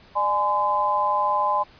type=tone cluster; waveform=sine; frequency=599 / 836 / 1023 Hz; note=D5 / G#5 / C6; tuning=+34 / +11 / -39 cents; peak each=-28 / -24 / -21 dBFS; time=0.15-1.64 s; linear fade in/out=20 ms; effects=pink hiss -51 dBFS RMS until 1.79 s + resampled to 11025 Hz